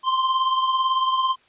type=beating tone pair; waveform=square; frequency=1044 / 1062 Hz; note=C6 / C6; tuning=-4 / +25 cents; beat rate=18 Hz; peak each=-20 / -28 dBFS; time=0.03-1.36 s; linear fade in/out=50 ms; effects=white hiss -58 dBFS RMS until 1.48 s + resampled to 8000 Hz